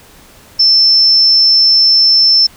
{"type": "tone", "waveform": "sine", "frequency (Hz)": 5320, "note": "E8", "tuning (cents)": 15, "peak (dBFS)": -5, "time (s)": [0.59, 2.47], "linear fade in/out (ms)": 10, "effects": ["pink hiss -41 dBFS RMS until 2.56 s"]}